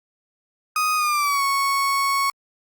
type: tone with pitch glide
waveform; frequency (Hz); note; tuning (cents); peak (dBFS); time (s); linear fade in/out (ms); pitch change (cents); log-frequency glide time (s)
35% pulse; 1249 to 1106.3; D#6 to C#6; +6 to -4; -17; 0.76-2.3; 2; -210; 0.96-1.43
effects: Opus 48 kbps